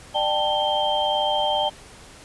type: tone cluster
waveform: sine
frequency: 599 / 781 / 883 / 3156 Hz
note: D5 / G5 / A5 / G7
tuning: +34 / -7 / +6 / +11 cents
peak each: -25 dBFS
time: 0.14-1.7 s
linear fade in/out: 20 ms
effects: pink hiss -45 dBFS RMS until 2.24 s + resampled to 24000 Hz